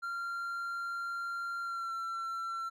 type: tone with pitch glide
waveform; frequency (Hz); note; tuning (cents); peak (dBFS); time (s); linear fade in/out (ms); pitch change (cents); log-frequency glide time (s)
triangle; 1383 to 1351.4; F6 to E6; -17 to +43; -33; 0.02-2.7; 20; -40; 1.62-1.93
effects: none